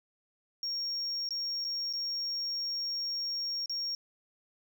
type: tone with dropouts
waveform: sine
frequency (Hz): 5560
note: F8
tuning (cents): -9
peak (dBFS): -30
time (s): 0.63-3.95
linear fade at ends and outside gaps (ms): 1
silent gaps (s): 1.29-1.307 / 1.643-1.648 / 1.928-1.935 / 3.659-3.696
effects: tanh soft clip ceiling -29 dBFS